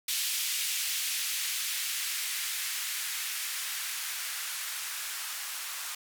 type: noise with band-pass filter sweep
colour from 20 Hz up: violet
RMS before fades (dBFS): -34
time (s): 0.08-5.95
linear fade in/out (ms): 5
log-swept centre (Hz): 2700 to 1200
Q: 1.2
effects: none